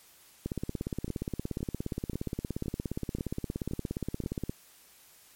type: two click trains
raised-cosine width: 3 ms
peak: -24 / -19 dBFS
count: 7 / 70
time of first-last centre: 1.08-4.238 / 0.46-4.495 s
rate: 1.9 / 17.1 Hz
effects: white hiss -58 dBFS RMS until 5.35 s + MP3 64 kbps